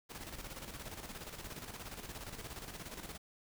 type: noise with tremolo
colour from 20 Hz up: pink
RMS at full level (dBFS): -45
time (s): 0.09-3.18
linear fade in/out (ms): 20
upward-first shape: square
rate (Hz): 17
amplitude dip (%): 55
effects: none